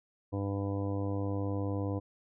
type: harmonic tone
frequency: 99.5 Hz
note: G2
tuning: 26 cents sharp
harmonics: 1 / 2 / 3 / 4 / 5 / 6 / 7 / 8 / 9 / 10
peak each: -33 / -43 / -36 / -47 / -39 / -49 / -47 / -52 / -53 / -48 dBFS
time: 0.32-2 s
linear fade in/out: 20 ms
effects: none